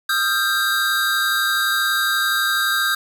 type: tone cluster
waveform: square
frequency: 1243 / 1360 / 1582 / 3781 Hz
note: D#6 / F6 / G6 / A#7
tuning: -2 / -46 / +15 / +24 cents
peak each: -27 / -27 / -20 / -25 dBFS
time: 0.09-2.95 s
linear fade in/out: 5 ms
effects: 8-bit